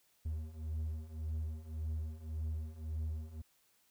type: beating tone pair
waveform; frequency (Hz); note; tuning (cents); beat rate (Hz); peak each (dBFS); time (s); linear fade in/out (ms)
triangle; 77.3 / 79.1; D#2 / D#2; -11 / +29; 1.8; -40 / -37; 0.25-3.42; 10
effects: white hiss -72 dBFS RMS until 3.9 s